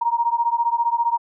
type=beating tone pair; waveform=sine; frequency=932.3 / 947.3 Hz; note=A#5 / A#5; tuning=0 / +28 cents; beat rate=15 Hz; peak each=-20 / -21 dBFS; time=0.01-1.18 s; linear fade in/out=10 ms; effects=none